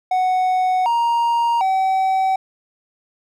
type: tone with pitch steps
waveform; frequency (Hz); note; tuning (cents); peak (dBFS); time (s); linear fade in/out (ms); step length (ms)
triangle; 741 / 937 / 763; F#5 / A#5 / G5; +2 / +9 / -47; -13; 0.11-2.36; 5; 750
effects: none